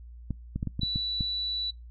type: clicks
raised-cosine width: 5 ms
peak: -18 dBFS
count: 8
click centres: 0.307 / 0.56 / 0.629 / 0.673 / 0.794 / 0.833 / 0.959 / 1.208 s
type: tone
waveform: sine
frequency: 3951 Hz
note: B7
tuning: in tune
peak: -28 dBFS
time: 0.81-1.71 s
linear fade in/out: 10 ms
effects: noise-tail reverb RT60 0.2 s tail -24 dB re dry + added 59 Hz sine -43 dBFS peak until 1.9 s